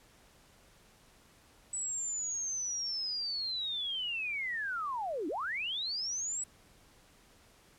sine linear two-way sweep, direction down then up, 7940 to 276.9 to 7940 Hz, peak -33 dBFS, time 1.73-6.44 s, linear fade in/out 5 ms, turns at 5.28 s, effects pink hiss -62 dBFS RMS until 7.78 s + low-pass 12000 Hz 12 dB/octave

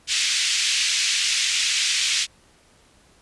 pink band-pass noise, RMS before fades -22 dBFS, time 0.07-2.27 s, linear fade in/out 50 ms, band 2300 to 7500 Hz, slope 24 dB/octave, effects pink hiss -56 dBFS RMS until 3.21 s + resampled to 24000 Hz

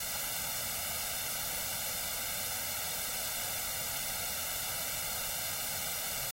white noise with comb filter, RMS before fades -36 dBFS, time 0-6.31 s, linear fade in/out 5 ms, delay 1.4 ms, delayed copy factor +0.85, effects AAC 48 kbps

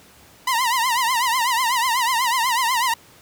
sawtooth tone with vibrato, 975 Hz, B5, 23 cents flat, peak -14 dBFS, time 0.47-2.94 s, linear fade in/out 5 ms, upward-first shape triangle, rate 8.1 Hz, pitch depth 160 cents each way, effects pink hiss -49 dBFS RMS until 3.21 s + high-pass 80 Hz 12 dB/octave

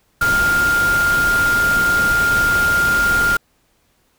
sine tone in noise, 1405 Hz, F6, 10 cents sharp, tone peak -13 dBFS, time 0.21-3.37 s, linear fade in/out 5 ms, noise pink, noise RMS -24 dBFS, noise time 0.21-3.37 s, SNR +8 dB, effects pink hiss -61 dBFS RMS until 4.18 s

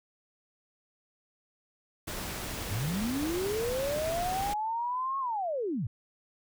pink noise, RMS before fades -37 dBFS, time 2.07-4.54 s, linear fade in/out 10 ms
sine linear two-way sweep, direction up then down, 88.8 to 1099 to 88.8 Hz, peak -29 dBFS, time 2.71-5.87 s, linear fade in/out 5 ms, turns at 5.19 s
effects none

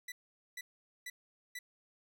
sawtooth tone bursts, 1975.5 Hz, B6, in tune, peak -38 dBFS, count 4, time 0.08-1.59 s, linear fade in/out 5 ms, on 40 ms, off 450 ms, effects none

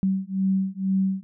sine beating tone pair, 190.5 / 192.6 Hz, G3 / G3, -49 / -30 cents, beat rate 2.1 Hz, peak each -24 dBFS, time 0.03-1.23 s, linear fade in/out 0 ms, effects none

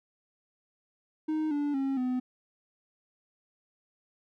triangle tone with pitch steps, 311.1 / 290.3 / 270.8 / 252.7 Hz, D#4 / D4 / C#4 / B3, 0 / -20 / -40 / +40 cents, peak -25 dBFS, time 1.28-2.2 s, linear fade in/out 10 ms, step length 230 ms, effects none

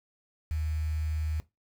sine tone with quantisation, 77.78 Hz, D#2, in tune, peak -28 dBFS, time 0.51-1.4 s, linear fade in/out 0 ms, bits 8, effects noise-tail reverb RT60 0.2 s tail -18 dB re dry

